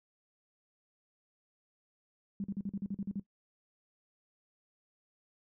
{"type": "tone bursts", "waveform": "sine", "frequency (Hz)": 198.1, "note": "G3", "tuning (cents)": 18, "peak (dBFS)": -33, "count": 10, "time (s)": [2.4, 3.197], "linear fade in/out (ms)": 2, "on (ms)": 41, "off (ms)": 43, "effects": ["noise-tail reverb RT60 0.1 s tail -18 dB re dry"]}